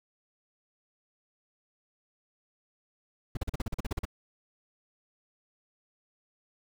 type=noise bursts; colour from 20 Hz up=brown; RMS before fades=-30 dBFS; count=12; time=3.35-4.053 s; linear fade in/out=5 ms; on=21 ms; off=41 ms; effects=none